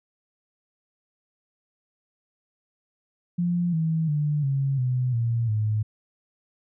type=tone with pitch steps; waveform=sine; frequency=174.61 / 161.05 / 148.53 / 137 / 126.35 / 116.54 / 107.49 Hz; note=F3 / E3 / D3 / C#3 / B2 / A#2 / A2; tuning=0 / -40 / +20 / -20 / +40 / 0 / -40 cents; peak=-21 dBFS; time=3.38-5.83 s; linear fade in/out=10 ms; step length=350 ms; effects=none